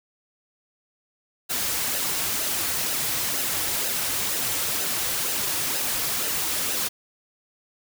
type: noise with flanger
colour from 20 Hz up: white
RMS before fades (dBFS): -26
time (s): 1.49-6.89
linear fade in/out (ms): 20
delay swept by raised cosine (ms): 0.87 to 5.07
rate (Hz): 2.1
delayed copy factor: -0.5
effects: none